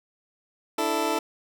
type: chord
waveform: 20% pulse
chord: D suspended second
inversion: none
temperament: just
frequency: 293.7 / 330.4 / 440.5 Hz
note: D4 / E4 / A4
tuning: 0 / +4 / +2 cents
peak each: -26 / -23 / -23 dBFS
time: 0.78-1.19 s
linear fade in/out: 5 ms
effects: none

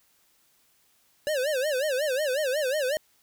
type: tone with vibrato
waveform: square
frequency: 559 Hz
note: C#5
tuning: 14 cents sharp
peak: -25 dBFS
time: 1.27-2.97 s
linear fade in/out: 0 ms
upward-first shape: sine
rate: 5.5 Hz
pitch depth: 190 cents each way
effects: white hiss -65 dBFS RMS until 3.22 s

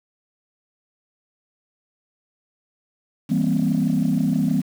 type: chord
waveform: sine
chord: C dominant seventh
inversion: first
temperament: just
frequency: 163.52 / 196.22 / 235.5 / 261.6 Hz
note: E3 / G3 / Bb3 / C4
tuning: -14 / +2 / +18 / 0 cents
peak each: -22 dBFS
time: 3.29-4.62 s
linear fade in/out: 20 ms
effects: tanh soft clip ceiling -11 dBFS + 7-bit

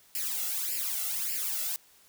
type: noise with flanger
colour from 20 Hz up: blue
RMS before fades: -32 dBFS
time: 0.15-1.76 s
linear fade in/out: 0 ms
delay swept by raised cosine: 0.4 to 1.5 ms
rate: 1.7 Hz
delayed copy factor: +0.85
effects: white hiss -60 dBFS RMS until 2.08 s

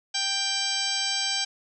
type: harmonic tone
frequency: 787 Hz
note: G5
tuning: 7 cents sharp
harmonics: 1 / 2 / 3 / 4 / 5 / 6 / 7 / 8 / 10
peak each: -37 / -36 / -35 / -31 / -34 / -31 / -32 / -35 / -35 dBFS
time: 0.14-1.45 s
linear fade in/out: 10 ms
effects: none

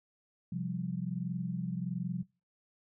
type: chord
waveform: sine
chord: C suspended fourth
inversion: none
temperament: equal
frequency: 130.81 / 174.61 / 196 Hz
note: C3 / F3 / G3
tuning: 0 / 0 / 0 cents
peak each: -39 / -35 / -40 dBFS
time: 0.52-2.23 s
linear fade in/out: 5 ms
effects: noise-tail reverb RT60 0.3 s tail -24 dB re dry

